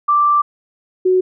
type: tone pair in turn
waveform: sine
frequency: 1174.7 / 370 Hz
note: D6 / F#4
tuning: 0 / 0 cents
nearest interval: octave + minor sixth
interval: 2000 cents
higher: first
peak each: -10 dBFS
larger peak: neither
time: 0.08-0.42 / 1.05-1.21 s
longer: first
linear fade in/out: 10 ms
effects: none